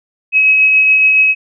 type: tone with tremolo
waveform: sine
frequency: 2556 Hz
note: D#7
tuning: 46 cents sharp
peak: -5 dBFS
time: 0.32-1.35 s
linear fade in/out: 50 ms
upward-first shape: triangle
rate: 7.1 Hz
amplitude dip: 30%
effects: none